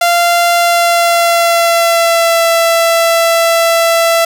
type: tone with pitch glide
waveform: sawtooth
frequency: 691 to 667.8 Hz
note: F5 to E5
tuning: -19 to +22 cents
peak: -4 dBFS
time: 0.01-4.25 s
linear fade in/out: 5 ms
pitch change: -59 cents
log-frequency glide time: 0.56-2.47 s
effects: none